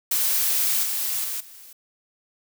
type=noise with level steps; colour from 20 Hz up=blue; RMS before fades=-22 / -26 / -29 / -45 dBFS; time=0.11-1.73 s; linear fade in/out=5 ms; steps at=0.83 / 1.24 / 1.4 s; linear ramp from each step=5 ms; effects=none